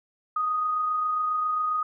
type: tone with amplitude modulation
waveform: sine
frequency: 1244.5 Hz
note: D#6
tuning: in tune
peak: -22 dBFS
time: 0.36-1.83 s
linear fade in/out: 5 ms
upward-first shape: sine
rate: 27.4 Hz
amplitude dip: 25%
effects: none